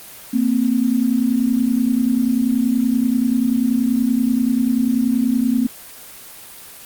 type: tone pair together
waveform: sine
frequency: 229.6 / 260 Hz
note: A#3 / C4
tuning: -26 / -11 cents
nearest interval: major second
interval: 215 cents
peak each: -17 dBFS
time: 0.33-5.67 s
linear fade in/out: 10 ms
effects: white hiss -38 dBFS RMS until 6.85 s + Opus 24 kbps